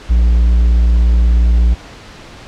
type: tone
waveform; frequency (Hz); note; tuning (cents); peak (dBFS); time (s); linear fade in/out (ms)
triangle; 58.4; A#1; +4; -5; 0.09-1.75; 20
effects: pink hiss -35 dBFS RMS until 2.47 s + low-pass 5000 Hz 12 dB/octave